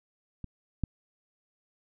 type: clicks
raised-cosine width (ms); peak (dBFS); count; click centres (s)
5; -26 / -16; 2; 0.443 / 0.837
effects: none